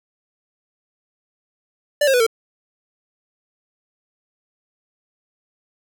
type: tone with pitch steps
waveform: square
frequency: 586 / 537.4 / 492.8 / 451.9 Hz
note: D5 / C5 / B4 / A4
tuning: -4 / +46 / -4 / +46 cents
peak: -14 dBFS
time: 2.01-2.266 s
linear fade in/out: 5 ms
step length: 64 ms
effects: none